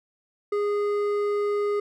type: tone with hard clipping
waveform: sine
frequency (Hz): 411.8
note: G#4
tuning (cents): -15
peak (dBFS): -24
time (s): 0.52-1.8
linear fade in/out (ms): 5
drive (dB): 8
effects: none